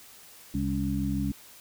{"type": "harmonic tone with a mistuned harmonic", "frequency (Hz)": 66.7, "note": "C2", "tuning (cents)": 34, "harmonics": [1, 2, 3, 4], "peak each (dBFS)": [-33, -33, -30, -31], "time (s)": [0.54, 1.32], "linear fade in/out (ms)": 5, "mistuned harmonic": 4, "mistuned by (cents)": 87, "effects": ["white hiss -51 dBFS RMS until 1.6 s"]}